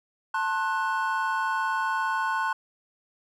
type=chord; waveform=triangle; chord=F# diminished; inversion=first; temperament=just; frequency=888 / 1065.6 / 1480 Hz; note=A5 / C6 / F#6; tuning=+16 / +31 / 0 cents; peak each=-27 dBFS; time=0.34-2.53 s; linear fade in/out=5 ms; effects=none